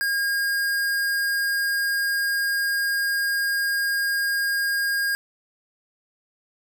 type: tone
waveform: square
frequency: 1622 Hz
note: G#6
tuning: 41 cents flat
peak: -22 dBFS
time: 0.01-5.15 s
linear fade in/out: 0 ms
effects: none